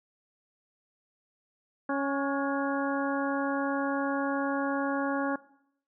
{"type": "harmonic tone with a mistuned harmonic", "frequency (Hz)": 277.2, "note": "C#4", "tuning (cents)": 0, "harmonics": [1, 2, 3, 4, 5, 6], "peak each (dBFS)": [-30, -33, -35, -36, -37, -38], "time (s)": [1.89, 5.36], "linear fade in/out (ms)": 5, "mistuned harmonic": 5, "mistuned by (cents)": 47, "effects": ["noise-tail reverb RT60 0.7 s tail -19 dB re dry"]}